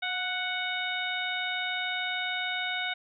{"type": "harmonic tone with a mistuned harmonic", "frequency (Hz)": 740, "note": "F#5", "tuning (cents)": 0, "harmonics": [1, 2, 3, 4, 5], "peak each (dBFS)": [-37, -34, -34, -39, -35], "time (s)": [0.02, 2.94], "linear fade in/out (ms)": 10, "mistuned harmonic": 1, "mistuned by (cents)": -31, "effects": []}